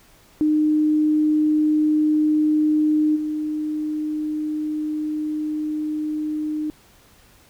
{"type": "tone with level steps", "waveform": "sine", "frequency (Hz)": 305.4, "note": "D#4", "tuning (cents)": -32, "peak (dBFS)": [-15, -22], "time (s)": [0.41, 6.7], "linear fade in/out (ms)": 0, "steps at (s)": 3.15, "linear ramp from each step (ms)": 20, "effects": ["pink hiss -53 dBFS RMS until 7.49 s"]}